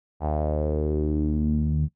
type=tone with low-pass filter sweep; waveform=sawtooth; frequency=76 Hz; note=D#2; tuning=40 cents flat; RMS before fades=-24 dBFS; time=0.2-1.89 s; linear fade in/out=50 ms; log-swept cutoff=800 to 160 Hz; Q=4.9; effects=noise-tail reverb RT60 0.1 s tail -19 dB re dry